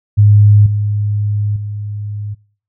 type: tone with level steps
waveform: sine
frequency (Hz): 103.83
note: G#2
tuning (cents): 0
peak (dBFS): -4 / -13 / -20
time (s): 0.17-2.35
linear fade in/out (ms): 20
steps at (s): 0.66 / 1.56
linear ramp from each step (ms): 5
effects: noise-tail reverb RT60 0.5 s tail -25 dB re dry